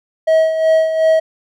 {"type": "tone with tremolo", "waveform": "triangle", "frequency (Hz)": 640, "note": "D#5", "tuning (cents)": 49, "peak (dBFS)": -6, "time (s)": [0.27, 1.2], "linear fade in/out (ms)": 10, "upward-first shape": "sine", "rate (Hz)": 2.7, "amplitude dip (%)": 60, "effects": []}